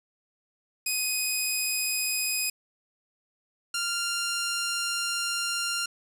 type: tone pair in turn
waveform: 10% pulse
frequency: 2505 / 1392.5 Hz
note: D#7 / F6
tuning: +11 / -5 cents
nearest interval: minor seventh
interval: 1016 cents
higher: first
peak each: -17 / -19 dBFS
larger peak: first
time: 0.86-2.5 / 3.74-5.86 s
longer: second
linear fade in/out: 5 ms
effects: resampled to 32000 Hz + 8-bit